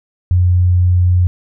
sine tone, 89.6 Hz, F2, 45 cents sharp, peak -8 dBFS, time 0.31-1.27 s, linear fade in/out 0 ms, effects none

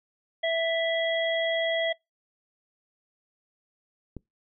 harmonic tone, 659.3 Hz, E5, in tune, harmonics 1 / 3 / 5, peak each -25 / -30 / -32 dBFS, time 0.43-1.93 s, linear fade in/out 10 ms
click, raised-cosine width 3 ms, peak -24 dBFS, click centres 4.167 s
effects noise-tail reverb RT60 0.2 s tail -26 dB re dry

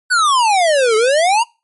square exponential two-way sweep, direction down then up, 1532 to 424.6 to 972 Hz, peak -11 dBFS, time 0.1-1.44 s, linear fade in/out 20 ms, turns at 0.96 s, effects noise-tail reverb RT60 0.3 s tail -26 dB re dry + MP3 48 kbps

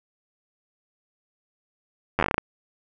slowing click train, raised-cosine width 0.5 ms, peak -6 dBFS, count 10, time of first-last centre 2.19-2.381 s, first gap 10 ms, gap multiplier 1.18, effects none

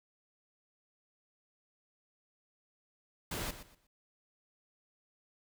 pink noise with echo, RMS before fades -38 dBFS, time 3.31-3.51 s, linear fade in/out 5 ms, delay 120 ms, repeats 3, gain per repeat -12 dB, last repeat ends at 3.87 s, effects none

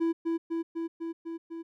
triangle tone with echo, 331.3 Hz, E4, 9 cents sharp, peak -22 dBFS, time 0-0.13 s, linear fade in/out 20 ms, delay 250 ms, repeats 6, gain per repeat -2 dB, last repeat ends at 1.63 s, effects none

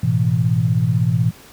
sine chord, A suspended second, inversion none, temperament equal with one note detuned, 107.36 / 123.47 / 164.81 Hz, A2 / B2 / E3, -42 / 0 / 0 cents, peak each -19 / -17 / -19 dBFS, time 0.03-1.31 s, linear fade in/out 5 ms, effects pink hiss -44 dBFS RMS until 1.52 s + high-pass 60 Hz 12 dB/octave

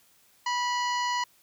harmonic tone with a mistuned harmonic, 979 Hz, B5, 15 cents flat, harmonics 1 / 2 / 3 / 4 / 5 / 6 / 7, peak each -27 / -33 / -37 / -39 / -41 / -43 / -44 dBFS, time 0.46-1.24 s, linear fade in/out 5 ms, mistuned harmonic 4, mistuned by +120 cents, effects white hiss -62 dBFS RMS until 1.42 s

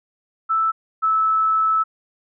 sine tone pair in turn, 1318.5 / 1306.4 Hz, E6 / E6, 0 / -16 cents, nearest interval unison, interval 16 cents, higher first, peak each -16 / -15 dBFS, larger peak second, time 0.49-0.72 / 1.02-1.84 s, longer second, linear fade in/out 20 ms, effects none

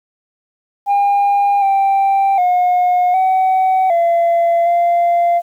sine tone with pitch steps, 806 / 785 / 720 / 754 / 681 / 691 Hz, G5 / G5 / F#5 / F#5 / F5 / F5, +48 / +2 / -47 / +32 / -44 / -19 cents, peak -8 dBFS, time 0.86-5.42 s, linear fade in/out 50 ms, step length 760 ms, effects tanh soft clip ceiling -9 dBFS + 8-bit

